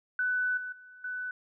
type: tone with level steps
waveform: sine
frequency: 1496 Hz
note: F#6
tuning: 19 cents sharp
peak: -26 / -35 / -49 / -33 dBFS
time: 0.19-1.31 s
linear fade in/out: 2 ms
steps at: 0.57 / 0.72 / 1.04 s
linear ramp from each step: 5 ms
effects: none